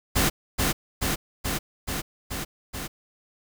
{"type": "noise with echo", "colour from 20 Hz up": "pink", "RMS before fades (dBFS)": -21, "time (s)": [0.15, 0.3], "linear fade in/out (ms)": 20, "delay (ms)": 430, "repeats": 6, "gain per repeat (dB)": -2, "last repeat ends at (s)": 2.88, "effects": []}